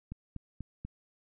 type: click train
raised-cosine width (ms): 5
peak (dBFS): -27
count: 4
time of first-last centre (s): 0.12-0.85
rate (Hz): 4.11
effects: none